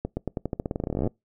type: accelerating click train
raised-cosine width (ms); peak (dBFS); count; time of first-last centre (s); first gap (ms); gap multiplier
2; -14; 25; 0.05-1.074; 120; 0.89
effects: noise-tail reverb RT60 0.2 s tail -25 dB re dry